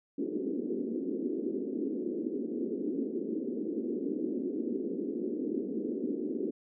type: band-pass noise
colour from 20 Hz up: pink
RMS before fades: -34 dBFS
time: 0.18-6.51 s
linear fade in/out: 10 ms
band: 230 to 420 Hz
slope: 48 dB/octave
effects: none